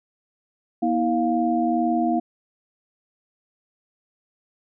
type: tone cluster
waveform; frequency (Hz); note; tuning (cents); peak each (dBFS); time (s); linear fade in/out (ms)
sine; 240.9 / 323.1 / 702; B3 / E4 / F5; -43 / -35 / +9; -23; 0.82-2.2; 10
effects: none